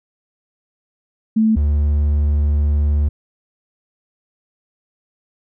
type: tone pair in turn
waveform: sine / triangle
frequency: 220 / 73.42 Hz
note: A3 / D2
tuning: 0 / 0 cents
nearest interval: octave + perfect fifth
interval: 1900 cents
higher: first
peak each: -11 / -11 dBFS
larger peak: neither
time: 1.36-1.56 / 1.56-3.09 s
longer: second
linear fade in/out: 10 ms
effects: none